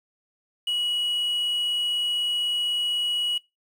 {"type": "tone with quantisation", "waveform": "triangle", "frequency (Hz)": 2916, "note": "F#7", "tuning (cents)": -26, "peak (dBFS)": -22, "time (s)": [0.67, 3.38], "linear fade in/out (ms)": 5, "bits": 8, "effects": ["noise-tail reverb RT60 0.2 s tail -21 dB re dry"]}